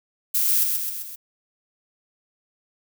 violet noise with echo, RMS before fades -21 dBFS, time 0.34-0.64 s, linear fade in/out 10 ms, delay 130 ms, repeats 4, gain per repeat -4 dB, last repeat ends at 1.16 s, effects none

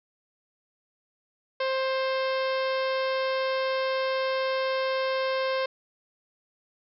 harmonic tone with a mistuned harmonic, 527 Hz, C5, 12 cents sharp, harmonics 1 / 2 / 3 / 4 / 5 / 6 / 7 / 8 / 9 / 10, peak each -26 / -32 / -36 / -38 / -40 / -42 / -43 / -44 / -45 / -46 dBFS, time 1.6-5.66 s, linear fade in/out 5 ms, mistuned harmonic 9, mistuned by -19 cents, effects none

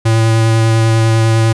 square tone with vibrato, 112.6 Hz, A2, 40 cents sharp, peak -9 dBFS, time 0.05-1.53 s, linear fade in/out 10 ms, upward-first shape triangle, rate 10 Hz, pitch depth 13 cents each way, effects resampled to 24000 Hz

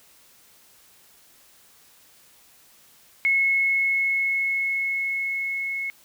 sine tone with level ramp, 2183 Hz, C#7, 27 cents flat, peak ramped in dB -17 to -26 dBFS, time 3.25-5.9 s, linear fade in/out 0 ms, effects white hiss -55 dBFS RMS until 6.04 s

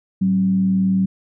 sine tone with frequency modulation, 190 Hz, F#3, 46 cents sharp, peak -14 dBFS, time 0.21-1.06 s, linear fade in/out 10 ms, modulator 79.2 Hz, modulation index 0.31, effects none

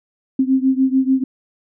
sine beating tone pair, 261.6 / 268.4 Hz, C4 / C4, 0 / +44 cents, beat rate 6.8 Hz, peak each -15 / -17 dBFS, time 0.39-1.24 s, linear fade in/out 5 ms, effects none

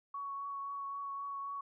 sine tone with vibrato, 1116 Hz, C#6, 11 cents sharp, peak -38 dBFS, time 0.14-1.61 s, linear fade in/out 5 ms, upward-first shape triangle, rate 3.8 Hz, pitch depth 14 cents each way, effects none

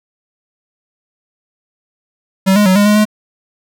square tone with pitch steps, 191.2 / 207.7 / 186.6 / 204.7 / 209.2 / 212.2 Hz, G3 / G#3 / F#3 / G#3 / G#3 / G#3, -43 / 0 / +15 / -25 / +13 / +38 cents, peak -8 dBFS, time 2.46-3.054 s, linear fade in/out 20 ms, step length 99 ms, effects none

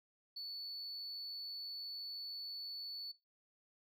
sine tone, 4453 Hz, C#8, 7 cents sharp, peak -40 dBFS, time 0.36-3.12 s, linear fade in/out 10 ms, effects noise-tail reverb RT60 0.2 s tail -18 dB re dry + tanh soft clip ceiling -41 dBFS

